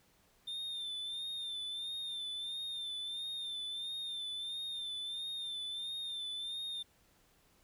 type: tone with vibrato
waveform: triangle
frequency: 3594 Hz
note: A7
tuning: 36 cents sharp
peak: -37 dBFS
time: 0.47-6.83 s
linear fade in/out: 10 ms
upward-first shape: sine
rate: 1.5 Hz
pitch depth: 53 cents each way
effects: pink hiss -69 dBFS RMS until 7.63 s